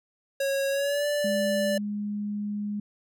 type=tone with pitch glide; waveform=square; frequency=549 to 585 Hz; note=C#5 to D5; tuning=-17 to -7 cents; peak=-25 dBFS; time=0.4-1.78 s; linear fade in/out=5 ms; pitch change=+110 cents; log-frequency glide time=0.7-1.06 s
type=tone; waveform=sine; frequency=206.9 Hz; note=G#3; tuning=6 cents flat; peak=-28 dBFS; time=1.24-2.8 s; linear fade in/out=5 ms
effects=none